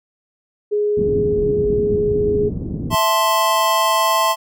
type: tone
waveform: sine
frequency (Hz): 416.4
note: G#4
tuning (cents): +5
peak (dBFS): -15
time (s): 0.71-2.5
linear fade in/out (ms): 20
type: low-pass noise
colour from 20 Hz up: white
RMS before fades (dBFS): -24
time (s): 0.97-2.95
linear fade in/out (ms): 5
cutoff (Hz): 280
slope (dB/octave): 24
type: chord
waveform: square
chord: A minor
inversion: second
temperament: equal with one note detuned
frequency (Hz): 659.3 / 880 / 1050.1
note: E5 / A5 / C6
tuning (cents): 0 / 0 / +6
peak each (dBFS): -21 / -21 / -17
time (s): 2.9-4.36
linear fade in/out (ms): 50
effects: none